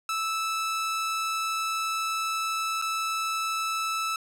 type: tone with dropouts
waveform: sawtooth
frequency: 1313 Hz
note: E6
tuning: 7 cents flat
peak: -23 dBFS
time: 0.09-4.16 s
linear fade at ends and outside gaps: 2 ms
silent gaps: 2.816-2.822 s
effects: low-pass 12000 Hz 12 dB/octave